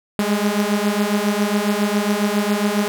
sawtooth beating tone pair, 203.1 / 210.4 Hz, G#3 / G#3, -38 / +23 cents, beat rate 7.3 Hz, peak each -16 dBFS, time 0.19-2.88 s, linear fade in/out 0 ms, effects none

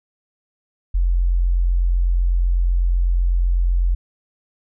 sine tone, 44 Hz, F1, 14 cents sharp, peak -14 dBFS, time 0.94-3.95 s, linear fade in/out 10 ms, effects none

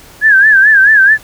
sine tone with vibrato, 1652 Hz, G#6, 10 cents flat, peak -3 dBFS, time 0.21-1.18 s, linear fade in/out 50 ms, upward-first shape sine, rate 4.6 Hz, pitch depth 120 cents each way, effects pink hiss -38 dBFS RMS until 1.23 s

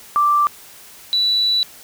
sine tone pair in turn, 1174.7 / 3951 Hz, D6 / B7, 0 / 0 cents, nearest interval octave + major sixth, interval 2100 cents, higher second, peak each -12 / -14 dBFS, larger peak first, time 0.16-0.47 / 1.13-1.63 s, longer second, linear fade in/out 0 ms, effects white hiss -42 dBFS RMS until 1.83 s

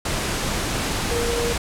sine tone in noise, 471.7 Hz, A#4, 20 cents sharp, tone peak -23 dBFS, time 1.11-1.53 s, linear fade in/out 5 ms, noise pink, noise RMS -24 dBFS, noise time 0.05-1.58 s, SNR -2 dB, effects low-pass 10000 Hz 12 dB/octave

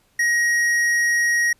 sine tone with tanh clipping, 1888 Hz, A#6, 22 cents sharp, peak -18 dBFS, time 0.19-1.53 s, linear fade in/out 5 ms, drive 12 dB, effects pink hiss -61 dBFS RMS until 1.59 s + resampled to 32000 Hz

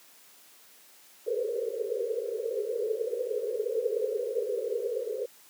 white band-pass noise, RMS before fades -31 dBFS, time 1.26-5.26 s, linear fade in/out 10 ms, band 410 to 510 Hz, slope 96 dB/octave, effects white hiss -56 dBFS RMS until 5.49 s + high-pass 200 Hz 12 dB/octave

